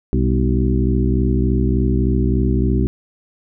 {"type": "harmonic tone with a mistuned harmonic", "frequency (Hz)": 63.4, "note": "B1", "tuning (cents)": 46, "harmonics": [1, 2, 3, 4, 5, 6], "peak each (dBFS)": [-17, -20, -22, -23, -24, -25], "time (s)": [0.13, 2.87], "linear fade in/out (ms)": 0, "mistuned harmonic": 3, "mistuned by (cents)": 96, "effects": []}